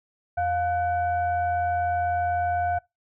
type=tone with frequency modulation; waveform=sine; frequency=706 Hz; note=F5; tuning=19 cents sharp; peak=-22 dBFS; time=0.37-2.79 s; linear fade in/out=10 ms; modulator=792 Hz; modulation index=0.59; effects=noise-tail reverb RT60 0.2 s tail -23 dB re dry